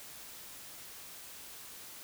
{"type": "silence", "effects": ["white hiss -49 dBFS RMS until 2.03 s"]}